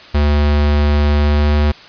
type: tone with pitch glide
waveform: square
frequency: 73.42 to 74.19 Hz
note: D2 to D2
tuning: 0 to +18 cents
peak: -11 dBFS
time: 0.14-1.72 s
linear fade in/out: 10 ms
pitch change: +18 cents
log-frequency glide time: 1.17-1.6 s
effects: white hiss -38 dBFS RMS until 1.88 s + resampled to 11025 Hz